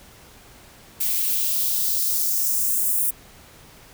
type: noise with high-pass filter sweep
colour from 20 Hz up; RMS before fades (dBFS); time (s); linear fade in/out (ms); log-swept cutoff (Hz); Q
violet; -22; 1-3.11; 10; 2100 to 9900; 1.7
effects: pink hiss -48 dBFS RMS until 3.93 s